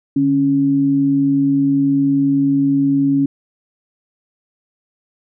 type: tone pair together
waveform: sine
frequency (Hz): 146.83 / 277.2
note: D3 / C#4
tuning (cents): 0 / 0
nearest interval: major seventh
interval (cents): 1100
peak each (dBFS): -22 / -12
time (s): 0.16-3.26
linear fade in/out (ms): 5
effects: none